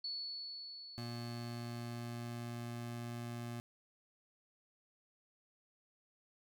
sine tone with exponential decay, 4425 Hz, C#8, 4 cents flat, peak -38 dBFS, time 0.04-3.22 s, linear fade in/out 5 ms, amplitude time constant 690 ms
25% pulse tone, 118.8 Hz, A#2, 33 cents sharp, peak -38 dBFS, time 0.98-3.6 s, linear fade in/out 0 ms
effects none

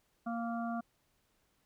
harmonic tone, 232.4 Hz, A#3, 5 cents flat, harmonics 1 / 3 / 5 / 6, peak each -36 / -39 / -45 / -47 dBFS, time 0.26-0.81 s, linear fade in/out 10 ms, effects pink hiss -75 dBFS RMS until 1.65 s

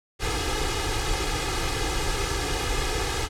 pink noise with comb filter, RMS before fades -26 dBFS, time 0.19-3.29 s, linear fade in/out 50 ms, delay 2.4 ms, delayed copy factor +1, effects low-pass 8000 Hz 12 dB/octave

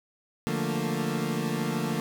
30% pulse chord, Bb major seventh, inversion first, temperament equal, 146.83 / 174.61 / 220 / 233.1 Hz, D3 / F3 / A3 / Bb3, 0 / 0 / 0 / 0 cents, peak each -30 dBFS, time 0.47-2 s, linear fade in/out 0 ms, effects none

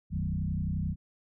sine tone with frequency modulation, 123.3 Hz, B2, 2 cents flat, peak -28 dBFS, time 0.1-0.96 s, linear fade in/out 50 ms, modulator 31.5 Hz, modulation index 2.4, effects none

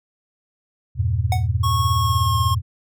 sine chord, E diminished, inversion none, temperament just, 82.41 / 98.89 / 118.67 Hz, E2 / G2 / Bb2, 0 / +16 / +31 cents, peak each -22 dBFS, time 0.95-2.62 s, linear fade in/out 50 ms
square tone with exponential decay, 740 Hz, F#5, in tune, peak -18 dBFS, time 1.32-1.47 s, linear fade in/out 2 ms, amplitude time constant 32 ms
square tone with pitch glide, 1100 to 1076.7 Hz, C#6 to C6, -14 to +49 cents, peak -21 dBFS, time 1.63-2.55 s, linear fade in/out 10 ms, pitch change -37 cents, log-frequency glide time 1.93-2.37 s
effects none

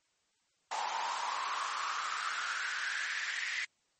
pink noise with high-pass filter sweep, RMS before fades -36 dBFS, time 0.71-3.65 s, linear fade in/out 5 ms, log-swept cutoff 840 to 2000 Hz, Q 6.6, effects white hiss -75 dBFS RMS until 3.99 s + MP3 32 kbps

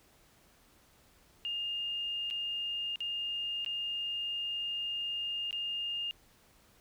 sine tone with dropouts, 2823 Hz, F7, 18 cents sharp, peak -33 dBFS, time 1.45-6.11 s, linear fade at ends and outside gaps 0 ms, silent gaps 2.302-2.309 / 2.958-3.005 / 3.647-3.662 / 5.509-5.528 s, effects pink hiss -64 dBFS RMS until 6.8 s

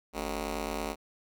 10% pulse ring-modulated tone, 164.81 Hz, E3, in tune, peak -21 dBFS, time 0.13-0.96 s, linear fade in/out 50 ms, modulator 117 Hz, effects none

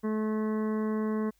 harmonic tone, 216.2 Hz, A3, 30 cents flat, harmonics 1 / 2 / 3 / 4 / 5 / 6 / 7 / 8 / 9, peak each -28 / -33 / -45 / -49 / -41 / -54 / -51 / -53 / -52 dBFS, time 0.03-1.31 s, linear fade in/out 20 ms, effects added 50 Hz sine -69 dBFS peak until 1.39 s + white hiss -71 dBFS RMS until 1.39 s

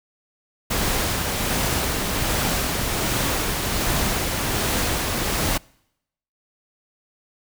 pink noise with tremolo, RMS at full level -22 dBFS, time 0.7-5.58 s, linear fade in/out 10 ms, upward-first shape sine, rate 1.3 Hz, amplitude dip 25%, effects noise-tail reverb RT60 0.8 s tail -26 dB re dry

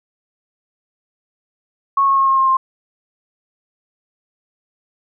sine tone with pitch steps, 1100 / 1091.1 / 1082.4 / 1073.6 / 1065 / 1056.4 Hz, C#6 / C#6 / C#6 / C6 / C6 / C6, -14 / -28 / -42 / +44 / +30 / +16 cents, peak -11 dBFS, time 1.97-2.57 s, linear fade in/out 5 ms, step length 100 ms, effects none

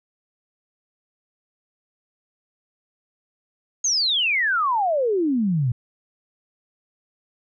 sine exponential sweep, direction down, 6645 to 115 Hz, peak -18 dBFS, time 3.84-5.72 s, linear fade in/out 5 ms, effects none

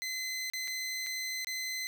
20% pulse tone with dropouts, 2043 Hz, C7, 42 cents flat, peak -29 dBFS, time 0.02-1.87 s, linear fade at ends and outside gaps 0 ms, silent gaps 0.5-0.535 / 0.675-0.679 / 1.064-1.068 / 1.446-1.47 s, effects none

